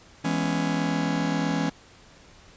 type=chord; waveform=45% pulse; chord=C# minor seventh; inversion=first; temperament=just; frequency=166.31 / 207.9 / 249.5 / 277.2 Hz; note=E3 / G#3 / B3 / C#4; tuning=+16 / +2 / +18 / 0 cents; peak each=-28 / -31 / -32 / -28 dBFS; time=0.24-1.7 s; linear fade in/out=10 ms; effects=pink hiss -52 dBFS RMS until 2.56 s + resampled to 16000 Hz